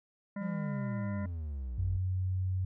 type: harmonic tone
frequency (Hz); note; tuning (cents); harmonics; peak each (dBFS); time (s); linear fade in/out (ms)
201; G3; +44; 1 / 3 / 5 / 7 / 9 / 10; -35 / -45 / -49 / -52 / -54 / -55; 0.36-1.26; 5
type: exponential sweep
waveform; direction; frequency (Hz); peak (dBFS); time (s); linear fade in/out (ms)
triangle; down; 184.5 to 49; -33; 0.41-1.98; 10
type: tone with pitch glide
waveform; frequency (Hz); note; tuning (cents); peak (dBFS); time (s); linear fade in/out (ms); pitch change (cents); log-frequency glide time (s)
sine; 92.5 to 93.2; F#2 to F#2; 0 to +13; -29; 1.78-2.65; 5; +13; 1.9-2.43
effects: none